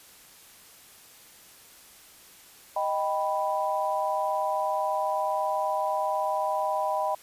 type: chord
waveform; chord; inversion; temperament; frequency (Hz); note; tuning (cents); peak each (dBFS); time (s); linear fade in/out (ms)
sine; Eb augmented; none; equal; 622.3 / 784 / 987.8; Eb5 / G5 / B5; 0 / 0 / 0; -29; 2.76-7.15; 5
effects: white hiss -52 dBFS RMS until 7.22 s + resampled to 32000 Hz